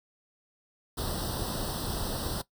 pink noise with comb filter, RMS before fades -33 dBFS, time 0.97-2.42 s, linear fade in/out 10 ms, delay 0.22 ms, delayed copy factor +1, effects noise-tail reverb RT60 0.1 s tail -17 dB re dry

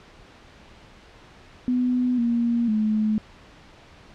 sine tone with pitch steps, 249.3 / 235.5 / 215.2 Hz, B3 / A#3 / A3, +16 / +18 / -38 cents, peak -19 dBFS, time 1.68-3.18 s, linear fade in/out 0 ms, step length 500 ms, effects pink hiss -49 dBFS RMS until 4.14 s + low-pass 4000 Hz 12 dB/octave

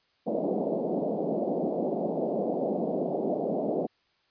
white band-pass noise, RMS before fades -29 dBFS, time 0.26-3.87 s, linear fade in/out 20 ms, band 170 to 680 Hz, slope 48 dB/octave, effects white hiss -69 dBFS RMS until 4.3 s + resampled to 11025 Hz

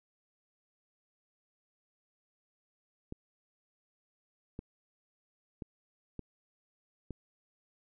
clicks, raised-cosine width 3 ms, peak -27 dBFS, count 5, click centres 3.124 / 4.591 / 5.622 / 6.193 / 7.107 s, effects none

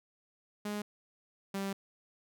sawtooth tone pair in turn, 207.7 / 196.04 Hz, G#3 / G3, 0 / 0 cents, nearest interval minor second, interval 100 cents, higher first, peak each -31 / -30 dBFS, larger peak second, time 0.65-0.82 / 1.54-1.73 s, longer second, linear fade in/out 5 ms, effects none

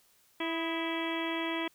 harmonic tone with a mistuned harmonic, 329.6 Hz, E4, in tune, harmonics 1 / 2 / 3 / 4 / 5 / 6 / 7 / 8 / 9 / 10, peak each -34 / -40 / -39 / -46 / -46 / -40 / -42 / -44 / -51 / -41 dBFS, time 0.4-1.68 s, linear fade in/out 5 ms, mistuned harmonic 4, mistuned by -64 cents, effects white hiss -66 dBFS RMS until 1.74 s

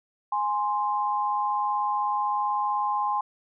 sine tone pair together, 830.6 / 1046.5 Hz, G#5 / C6, 0 / 0 cents, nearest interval major third, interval 400 cents, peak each -26 dBFS, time 0.32-3.21 s, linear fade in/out 5 ms, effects none

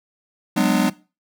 square chord, G# half-diminished seventh, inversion third, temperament just, 186.89 / 207.7 / 249.2 / 299 Hz, F#3 / G#3 / B3 / D4, +18 / 0 / +16 / +31 cents, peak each -22 dBFS, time 0.56-0.9 s, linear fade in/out 10 ms, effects noise-tail reverb RT60 0.3 s tail -19 dB re dry

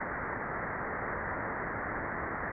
white low-pass noise, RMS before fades -36 dBFS, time 0-2.52 s, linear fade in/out 10 ms, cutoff 2000 Hz, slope 96 dB/octave, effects none

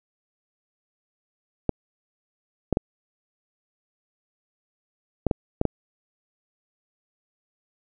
clicks, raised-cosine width 2 ms, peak -7 dBFS, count 7, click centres 1.693 / 2.727 / 2.771 / 5.267 / 5.312 / 5.614 / 5.653 s, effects none

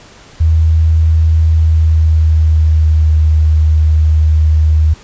sine tone with pitch glide, 80 to 77.72 Hz, D#2 to D#2, +49 to -1 cents, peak -6 dBFS, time 0.4-4.94 s, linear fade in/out 10 ms, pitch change -50 cents, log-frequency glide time 1.52-3.22 s, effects pink hiss -39 dBFS RMS until 5.03 s + resampled to 16000 Hz

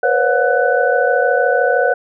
sine tone cluster, 480.6 / 514 / 560 / 722 / 1495 Hz, B4 / C5 / C#5 / F#5 / F#6, -47 / -31 / +18 / -43 / +17 cents, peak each -18 dBFS, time 0.03-1.94 s, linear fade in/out 5 ms, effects none

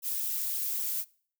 violet noise with flanger, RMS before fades -32 dBFS, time 0.02-1.05 s, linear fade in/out 50 ms, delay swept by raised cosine 0.43 to 4.83 ms, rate 3.8 Hz, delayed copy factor -0.85, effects noise-tail reverb RT60 0.5 s tail -23 dB re dry

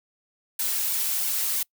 blue noise with flanger, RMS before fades -26 dBFS, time 0.59-1.63 s, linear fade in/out 5 ms, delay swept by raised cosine 1.5 to 4.9 ms, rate 3 Hz, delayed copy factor -0.95, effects noise-tail reverb RT60 0.1 s tail -26 dB re dry

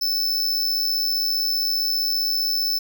square tone with amplitude modulation, 5274 Hz, E8, in tune, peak -18 dBFS, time 0.01-2.79 s, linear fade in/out 10 ms, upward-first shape sine, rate 95.2 Hz, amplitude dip 50%, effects none

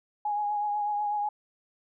sine tone with vibrato, 830.6 Hz, G#5, in tune, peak -26 dBFS, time 0.25-1.29 s, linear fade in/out 5 ms, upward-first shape triangle, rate 8.1 Hz, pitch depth 30 cents each way, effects none

